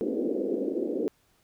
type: band-pass noise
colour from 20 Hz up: white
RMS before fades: -29 dBFS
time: 0.01-1.08 s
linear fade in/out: 0 ms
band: 230 to 490 Hz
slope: 48 dB/octave
effects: pink hiss -67 dBFS RMS until 1.43 s